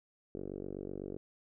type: tone with low-pass filter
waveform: 5% pulse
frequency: 47.95 Hz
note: G1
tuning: 37 cents flat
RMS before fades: -42 dBFS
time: 0.35-1.17 s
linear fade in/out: 0 ms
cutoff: 400 Hz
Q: 2.7
effects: none